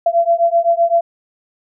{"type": "beating tone pair", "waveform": "sine", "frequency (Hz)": [675, 682.8], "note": ["E5", "F5"], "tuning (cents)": [41, -39], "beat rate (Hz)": 7.8, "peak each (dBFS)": -14, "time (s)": [0.06, 1.01], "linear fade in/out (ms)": 5, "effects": []}